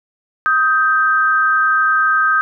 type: tone pair together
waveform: sine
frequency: 1256.9 / 1568 Hz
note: D#6 / G6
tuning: +17 / 0 cents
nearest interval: major third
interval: 383 cents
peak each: -14 dBFS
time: 0.46-2.41 s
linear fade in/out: 0 ms
effects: none